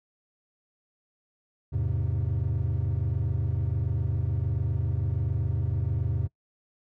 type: chord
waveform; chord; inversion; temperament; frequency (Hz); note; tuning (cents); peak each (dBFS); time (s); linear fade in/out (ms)
triangle; E augmented; none; equal; 82.41 / 103.83 / 130.81; E2 / G#2 / B#2; 0 / 0 / 0; -27 / -26 / -27; 1.72-6.28; 20
effects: noise-tail reverb RT60 0.1 s tail -23 dB re dry + tanh soft clip ceiling -17 dBFS